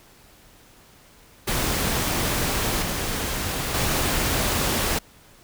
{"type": "noise with level steps", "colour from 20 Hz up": "pink", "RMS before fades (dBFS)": [-24, -27, -23], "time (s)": [1.47, 4.99], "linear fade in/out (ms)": 10, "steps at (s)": [2.82, 3.74], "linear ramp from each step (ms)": 5, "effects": ["pink hiss -52 dBFS RMS until 5.43 s"]}